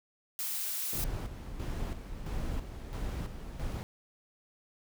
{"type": "noise", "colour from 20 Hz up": "blue", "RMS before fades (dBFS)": -35, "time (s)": [0.39, 1.04], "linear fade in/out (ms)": 0}
{"type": "noise with tremolo", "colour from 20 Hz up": "brown", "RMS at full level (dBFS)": -35, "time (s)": [0.93, 3.83], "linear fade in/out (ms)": 0, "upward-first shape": "square", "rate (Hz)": 1.5, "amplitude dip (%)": 55}
{"effects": []}